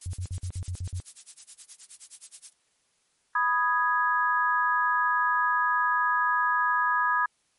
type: noise with tremolo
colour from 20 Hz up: violet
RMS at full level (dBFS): -37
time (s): 0.01-2.53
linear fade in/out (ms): 5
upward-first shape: sine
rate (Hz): 9.5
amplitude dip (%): 100
type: tone bursts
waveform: sine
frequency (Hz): 90.4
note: F#2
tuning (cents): -40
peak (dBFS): -29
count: 8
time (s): 0.06-1.001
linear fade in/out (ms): 0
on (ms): 73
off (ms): 51
type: chord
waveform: sine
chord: G# minor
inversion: first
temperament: equal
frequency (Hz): 987.8 / 1244.5 / 1661.2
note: B5 / D#6 / G#6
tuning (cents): 0 / 0 / 0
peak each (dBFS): -26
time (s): 3.35-7.26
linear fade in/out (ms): 5
effects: white hiss -70 dBFS RMS until 7.58 s + MP3 48 kbps